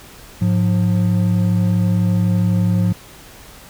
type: tone pair together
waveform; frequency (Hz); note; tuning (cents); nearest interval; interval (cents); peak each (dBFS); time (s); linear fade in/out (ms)
triangle; 105.92 / 178; G#2 / F3; +35 / +33; major sixth; 898; -14 / -14; 0.41-2.93; 10
effects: pink hiss -41 dBFS RMS until 3.69 s